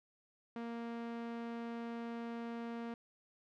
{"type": "tone with low-pass filter", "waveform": "sawtooth", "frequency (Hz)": 233.1, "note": "A#3", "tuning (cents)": 0, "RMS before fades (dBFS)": -43, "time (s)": [0.56, 2.94], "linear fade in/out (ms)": 2, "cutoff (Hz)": 2600, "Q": 0.52, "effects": []}